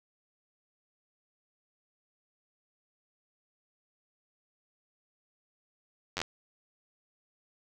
slowing click train, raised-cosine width 0.2 ms, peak -15 dBFS, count 5, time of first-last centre 6.17-6.216 s, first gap 10 ms, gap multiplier 1.1, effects none

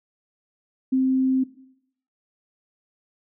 sine tone, 261.6 Hz, C4, in tune, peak -17 dBFS, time 0.92-1.44 s, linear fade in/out 10 ms, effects noise-tail reverb RT60 0.7 s tail -17 dB re dry

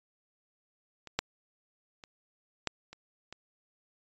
clicks, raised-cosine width 0.2 ms, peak -28 / -10 / -30 / -12 / -29 / -26 dBFS, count 6, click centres 1.073 / 1.19 / 2.038 / 2.673 / 2.93 / 3.326 s, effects resampled to 16000 Hz

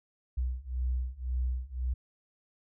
sine beating tone pair, 61.74 / 63.64 Hz, B1 / C2, 0 / -47 cents, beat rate 1.9 Hz, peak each -33 / -32 dBFS, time 0.37-1.94 s, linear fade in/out 10 ms, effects none

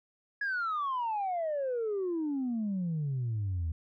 sine exponential sweep, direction down, 1692 to 77.78 Hz, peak -28 dBFS, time 0.41-3.72 s, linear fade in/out 5 ms, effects tanh soft clip ceiling -27 dBFS

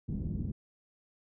white low-pass noise, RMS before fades -35 dBFS, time 0.08-0.52 s, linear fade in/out 10 ms, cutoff 230 Hz, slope 24 dB/octave, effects none

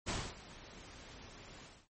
pink noise with ADSR envelope, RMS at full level -36 dBFS, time 0.06-1.88 s, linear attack 28 ms, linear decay 250 ms, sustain -17 dB, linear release 250 ms, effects MP3 32 kbps

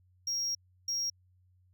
triangle tone bursts at uneven times, 5600 Hz, F8, 4 cents sharp, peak -29 dBFS, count 2, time 0.27-0.55 / 0.88-1.1 s, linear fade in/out 5 ms, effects added 91 Hz sine -63 dBFS peak until 1.73 s

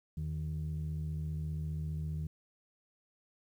sine tone pair together, 80.62 / 155.56 Hz, E2 / D#3, -38 / 0 cents, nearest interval major seventh, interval 1138 cents, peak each -36 / -35 dBFS, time 0.17-2.27 s, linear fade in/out 5 ms, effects tanh soft clip ceiling -30 dBFS + 11-bit

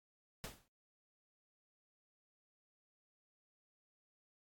pink noise with exponential decay, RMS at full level -43 dBFS, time 0.44-0.68 s, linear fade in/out 0 ms, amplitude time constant 52 ms, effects AAC 64 kbps

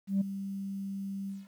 sine tone with ADSR envelope, 196 Hz, G3, in tune, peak -21 dBFS, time 0.07-1.48 s, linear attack 140 ms, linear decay 10 ms, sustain -13 dB, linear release 190 ms, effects tanh soft clip ceiling -22 dBFS + 10-bit

